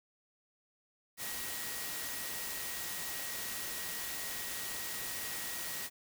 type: tone in noise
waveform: sine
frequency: 1900 Hz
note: A#6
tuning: 33 cents sharp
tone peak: -48 dBFS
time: 1.17-5.9 s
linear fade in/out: 50 ms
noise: white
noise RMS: -40 dBFS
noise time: 1.17-5.9 s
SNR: -11 dB
effects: none